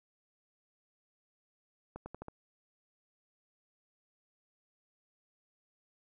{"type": "accelerating click train", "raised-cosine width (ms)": 1, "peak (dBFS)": -29, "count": 5, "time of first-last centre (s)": [1.96, 2.284], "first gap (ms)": 100, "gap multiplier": 0.86, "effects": []}